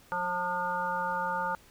harmonic tone with a mistuned harmonic, 179.3 Hz, F3, 46 cents sharp, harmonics 1 / 3 / 5 / 7 / 8, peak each -43 / -38 / -31 / -36 / -35 dBFS, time 0.12-1.55 s, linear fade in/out 0 ms, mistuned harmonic 7, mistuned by -53 cents, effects pink hiss -58 dBFS RMS until 1.7 s

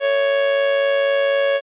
45% pulse tone with amplitude modulation, 556 Hz, C#5, 5 cents sharp, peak -13 dBFS, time 0-1.61 s, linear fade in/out 50 ms, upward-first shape sine, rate 104 Hz, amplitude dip 45%, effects resampled to 8000 Hz

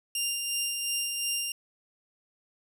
15% pulse tone with tremolo, 2794 Hz, F7, in tune, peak -20 dBFS, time 0.15-1.52 s, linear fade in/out 2 ms, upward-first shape sine, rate 2.8 Hz, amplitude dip 35%, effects none

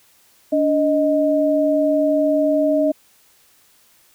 sine tone pair together, 289.1 / 622.3 Hz, D4 / D#5, -27 / 0 cents, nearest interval octave + minor second, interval 1327 cents, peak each -18 / -16 dBFS, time 0.52-2.92 s, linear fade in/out 10 ms, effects white hiss -55 dBFS RMS until 4.14 s

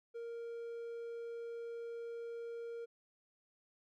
triangle tone, 466.2 Hz, A#4, in tune, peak -40 dBFS, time 0.14-2.86 s, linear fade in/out 20 ms, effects none

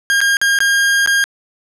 40% pulse tone with dropouts, 1616 Hz, G#6, 48 cents flat, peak -10 dBFS, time 0.1-1.24 s, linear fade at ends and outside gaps 0 ms, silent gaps 0.205-0.214 / 0.369-0.415 / 0.588-0.604 / 1.061-1.074 s, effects low-pass 11000 Hz 12 dB/octave

